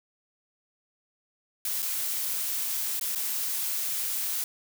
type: noise with dropouts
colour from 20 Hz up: blue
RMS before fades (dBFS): -30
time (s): 1.65-4.44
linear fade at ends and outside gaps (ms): 2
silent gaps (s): 1.822-1.826 / 2.996-3.011 / 3.15-3.157
effects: none